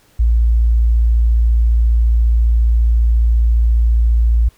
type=tone; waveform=sine; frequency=57.3 Hz; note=A#1; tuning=29 cents flat; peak=-9 dBFS; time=0.19-4.49 s; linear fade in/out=10 ms; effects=pink hiss -53 dBFS RMS until 4.57 s